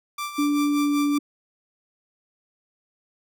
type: tone with tremolo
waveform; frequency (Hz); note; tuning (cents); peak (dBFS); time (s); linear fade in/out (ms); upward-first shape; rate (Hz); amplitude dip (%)
sawtooth; 1174.7; D6; 0; -23; 0.18-1.18; 5; sine; 5.2; 65
type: tone with pitch glide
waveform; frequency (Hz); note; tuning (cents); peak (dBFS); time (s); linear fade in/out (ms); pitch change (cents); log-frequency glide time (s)
sine; 291 to 289.2; D4 to D4; -16 to -27; -19; 0.38-1.19; 10; -11; 0.67-1.01
effects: none